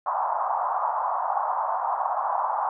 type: band-pass noise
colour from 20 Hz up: white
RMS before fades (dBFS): -26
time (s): 0.06-2.69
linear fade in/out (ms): 2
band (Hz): 700 to 1100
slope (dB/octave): 48
effects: none